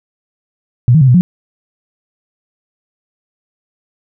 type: tone with pitch steps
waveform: sine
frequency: 121.8 / 158.9 / 132.6 / 123.7 / 178.9 Hz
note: B2 / D#3 / C3 / B2 / F3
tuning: -24 / +37 / +23 / +3 / +42 cents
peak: -4 dBFS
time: 0.88-1.21 s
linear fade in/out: 0 ms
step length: 66 ms
effects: none